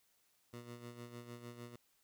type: tone with tremolo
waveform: 15% pulse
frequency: 120 Hz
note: B2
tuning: 49 cents flat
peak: -40 dBFS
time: 0.53-1.76 s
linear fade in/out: 5 ms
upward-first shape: sine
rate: 6.6 Hz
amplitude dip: 60%
effects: white hiss -75 dBFS RMS until 2.03 s